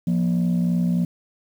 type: tone pair together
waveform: sine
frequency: 174.61 / 237.9 Hz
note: F3 / A#3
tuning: 0 / +35 cents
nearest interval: perfect fourth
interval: 535 cents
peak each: -17 / -22 dBFS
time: 0.07-1.05 s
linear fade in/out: 5 ms
effects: tanh soft clip ceiling -15 dBFS + 8-bit